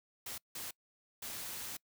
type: noise bursts at uneven times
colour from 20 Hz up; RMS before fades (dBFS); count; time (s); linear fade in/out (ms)
white; -43; 3; 0.26-0.38 / 0.55-0.71 / 1.22-1.77; 5
effects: noise-tail reverb RT60 0.1 s tail -25 dB re dry